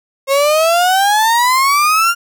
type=exponential sweep; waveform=35% pulse; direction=up; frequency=536 to 1415 Hz; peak=-8 dBFS; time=0.27-2.15 s; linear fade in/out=50 ms; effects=none